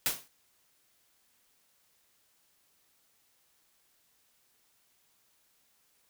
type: noise with exponential decay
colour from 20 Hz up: white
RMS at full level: -25 dBFS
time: 0.06-0.28 s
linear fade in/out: 1 ms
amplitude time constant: 46 ms
effects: white hiss -70 dBFS RMS until 6.09 s